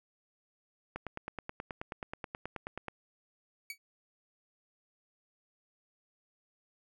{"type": "click train", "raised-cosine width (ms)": 0.5, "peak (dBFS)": -23, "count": 19, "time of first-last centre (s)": [0.96, 2.883], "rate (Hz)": 9.36}
{"type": "tone with exponential decay", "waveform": "sawtooth", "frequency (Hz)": 2267, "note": "C#7", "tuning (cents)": 38, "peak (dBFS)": -32, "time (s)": [3.7, 3.78], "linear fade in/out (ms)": 2, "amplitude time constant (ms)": 16}
{"effects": []}